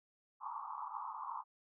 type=band-pass noise; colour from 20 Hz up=white; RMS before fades=-44 dBFS; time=0.4-1.44 s; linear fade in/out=50 ms; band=840 to 1200 Hz; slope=96 dB/octave; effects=none